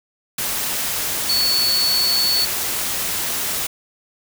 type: tone in noise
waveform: sine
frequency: 4435 Hz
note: C#8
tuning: in tune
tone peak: -16 dBFS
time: 1.29-2.45 s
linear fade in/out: 5 ms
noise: white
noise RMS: -23 dBFS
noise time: 0.38-3.67 s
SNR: +4 dB
effects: none